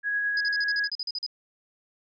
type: tone with tremolo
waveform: sine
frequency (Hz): 1661.2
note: G#6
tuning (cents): 0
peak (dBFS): -23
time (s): 0.03-0.9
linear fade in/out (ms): 50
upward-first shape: sine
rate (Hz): 9.3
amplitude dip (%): 25
type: tone bursts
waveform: sine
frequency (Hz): 4981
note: D#8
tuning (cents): +1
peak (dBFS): -28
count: 12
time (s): 0.37-1.264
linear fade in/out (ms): 2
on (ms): 36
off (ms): 42
effects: none